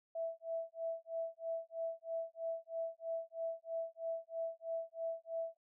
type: tone with tremolo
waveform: sine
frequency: 659.3 Hz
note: E5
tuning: in tune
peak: -35 dBFS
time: 0.15-5.57 s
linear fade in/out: 5 ms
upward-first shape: sine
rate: 3.1 Hz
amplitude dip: 100%
effects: none